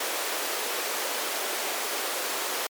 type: high-pass noise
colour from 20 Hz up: pink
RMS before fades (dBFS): -30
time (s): 0-2.67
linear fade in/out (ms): 5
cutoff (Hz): 390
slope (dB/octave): 24
effects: MP3 96 kbps